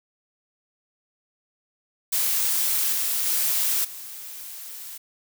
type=noise with level steps; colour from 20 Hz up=blue; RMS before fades=-23 / -25 / -23 / -38 dBFS; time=2.12-4.98 s; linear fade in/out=10 ms; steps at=2.92 / 3.26 / 3.84 s; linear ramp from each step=10 ms; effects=none